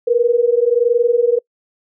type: tone pair together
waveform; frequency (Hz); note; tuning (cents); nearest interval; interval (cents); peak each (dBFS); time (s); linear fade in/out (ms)
sine; 466.2 / 487.5; A#4 / B4; 0 / -23; minor second; 77; -14; 0.07-1.39; 10
effects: noise-tail reverb RT60 0.1 s tail -26 dB re dry